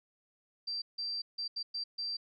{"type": "tone bursts at uneven times", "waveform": "sine", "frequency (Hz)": 4699, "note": "D8", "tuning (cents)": 0, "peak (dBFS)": -34, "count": 6, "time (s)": [[0.67, 0.82], [0.98, 1.22], [1.38, 1.48], [1.56, 1.63], [1.74, 1.84], [1.98, 2.17]], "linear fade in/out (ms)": 10, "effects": []}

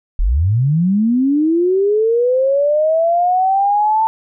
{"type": "linear sweep", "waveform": "sine", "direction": "up", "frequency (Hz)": [33, 894], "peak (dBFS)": -11, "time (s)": [0.19, 4.07], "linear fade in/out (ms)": 0, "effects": []}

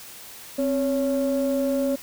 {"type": "tone pair together", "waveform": "sine", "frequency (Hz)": [263.8, 559], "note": ["C4", "C#5"], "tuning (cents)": [14, 14], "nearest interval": "octave + minor second", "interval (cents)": 1300, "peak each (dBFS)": -22, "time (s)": [0.58, 1.96], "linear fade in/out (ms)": 10, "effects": ["tanh soft clip ceiling -16 dBFS", "white hiss -42 dBFS RMS until 2.02 s"]}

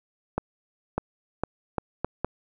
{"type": "accelerating click train", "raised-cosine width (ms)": 1, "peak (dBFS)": -11, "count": 6, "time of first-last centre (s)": [0.38, 2.246], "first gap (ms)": 600, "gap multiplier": 0.76, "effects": []}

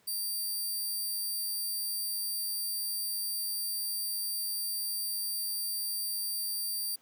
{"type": "tone", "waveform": "5% pulse", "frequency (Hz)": 4699, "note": "D8", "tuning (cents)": 0, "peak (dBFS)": -25, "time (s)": [0.07, 6.96], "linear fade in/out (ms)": 10, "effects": ["pink hiss -66 dBFS RMS until 7.01 s", "high-pass 150 Hz 12 dB/octave"]}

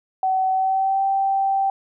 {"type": "tone with pitch glide", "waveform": "sine", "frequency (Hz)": [757, 780.1], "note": ["F#5", "G5"], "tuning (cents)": [39, -9], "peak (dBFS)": -17, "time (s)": [0.23, 1.7], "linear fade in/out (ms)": 2, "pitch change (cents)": 52, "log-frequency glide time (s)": [0.52, 1.03], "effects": []}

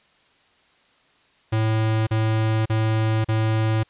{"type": "tone bursts", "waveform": "square", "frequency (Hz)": 110.2, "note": "A2", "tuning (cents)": 3, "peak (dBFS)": -19, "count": 4, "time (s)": [1.52, 3.834], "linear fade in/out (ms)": 10, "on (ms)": 550, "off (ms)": 38, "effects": ["white hiss -59 dBFS RMS until 3.89 s", "resampled to 8000 Hz"]}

